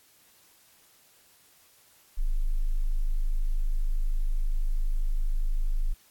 sine tone, 26.21 Hz, G#0, 17 cents sharp, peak -22 dBFS, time 2.17-5.94 s, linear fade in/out 20 ms, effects white hiss -60 dBFS RMS until 6.1 s + AAC 64 kbps

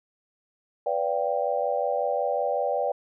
sine chord, G dominant seventh, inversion first, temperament equal with one note detuned, 493.9 / 579.2 / 698.5 / 784 Hz, B4 / D5 / F5 / G5, 0 / -24 / 0 / 0 cents, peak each -29 / -27 / -31 / -29 dBFS, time 0.86-2.92 s, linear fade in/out 5 ms, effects none

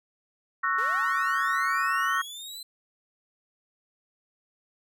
sine chord, F# dominant seventh, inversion second, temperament just, 1110 / 1332 / 1480 / 1850 Hz, C#6 / E6 / F#6 / A#6, +2 / +18 / 0 / -14 cents, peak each -28 / -29 / -30 / -29 dBFS, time 0.63-2.22 s, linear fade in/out 10 ms
sawtooth linear sweep, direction up, 404.5 to 4090 Hz, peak -35 dBFS, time 0.78-2.63 s, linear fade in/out 5 ms
effects none

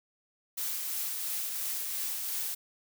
blue noise with tremolo, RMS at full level -33 dBFS, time 0.57-2.55 s, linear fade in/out 10 ms, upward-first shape triangle, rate 2.9 Hz, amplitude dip 30%, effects none

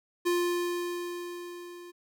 square tone with level ramp, 350.4 Hz, F4, 6 cents sharp, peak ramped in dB -24 to -45 dBFS, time 0.25-1.92 s, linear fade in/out 20 ms, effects none

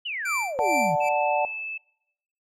sine exponential sweep, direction down, 3082 to 143.7 Hz, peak -28 dBFS, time 0.05-0.96 s, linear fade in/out 10 ms
45% pulse tone with tremolo, 2342 Hz, D7, 5 cents flat, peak -24 dBFS, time 0.25-1.09 s, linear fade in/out 5 ms, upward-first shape sine, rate 2.4 Hz, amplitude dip 100%
sine chord, D major, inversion none, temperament equal, 587.3 / 740 / 880 Hz, D5 / F#5 / A5, 0 / 0 / 0 cents, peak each -25 dBFS, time 0.59-1.45 s, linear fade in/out 0 ms
sine tone, 2622 Hz, E7, 10 cents flat, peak -30 dBFS, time 1-1.78 s, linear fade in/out 10 ms
effects noise-tail reverb RT60 0.8 s tail -23 dB re dry + low-pass 11000 Hz 12 dB/octave

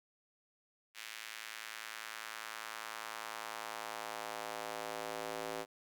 square tone with high-pass filter sweep, 55 Hz, A1, in tune, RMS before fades -44 dBFS, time 0.94-5.66 s, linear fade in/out 50 ms, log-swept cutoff 2200 to 460 Hz, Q 1.3, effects none

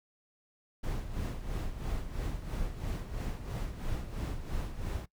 brown noise with tremolo, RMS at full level -33 dBFS, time 0.83-5.06 s, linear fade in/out 10 ms, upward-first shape sine, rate 3 Hz, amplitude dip 65%, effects noise-tail reverb RT60 0.1 s tail -20 dB re dry

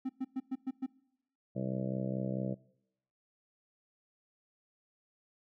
triangle tone bursts, 261.6 Hz, C4, in tune, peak -30 dBFS, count 6, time 0.05-0.864 s, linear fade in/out 10 ms, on 44 ms, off 110 ms
harmonic tone, 64.6 Hz, C2, 21 cents flat, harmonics 2 / 3 / 4 / 5 / 6 / 7 / 8 / 9 / 10, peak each -38 / -37 / -46 / -43 / -51 / -47 / -44 / -43 / -48 dBFS, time 1.55-2.55 s, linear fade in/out 20 ms
effects noise-tail reverb RT60 0.8 s tail -22 dB re dry

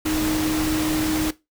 sine tone in noise, 311.1 Hz, D#4, in tune, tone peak -21 dBFS, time 0.05-1.31 s, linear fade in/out 10 ms, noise pink, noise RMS -27 dBFS, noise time 0.05-1.31 s, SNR +3 dB, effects noise-tail reverb RT60 0.2 s tail -17 dB re dry

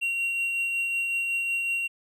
triangle tone with tremolo, 2750 Hz, F7, 27 cents flat, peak -22 dBFS, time 0.01-1.88 s, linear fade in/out 20 ms, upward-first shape triangle, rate 5.4 Hz, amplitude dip 30%, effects none

